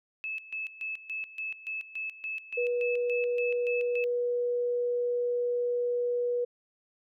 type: tone with tremolo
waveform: sine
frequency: 2606 Hz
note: E7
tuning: 20 cents flat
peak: -32 dBFS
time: 0.24-4.04 s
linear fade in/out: 0 ms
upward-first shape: square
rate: 3.5 Hz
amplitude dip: 80%
type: tone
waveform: sine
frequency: 485.5 Hz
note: B4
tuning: 30 cents flat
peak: -26 dBFS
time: 2.57-6.45 s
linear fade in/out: 10 ms
effects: none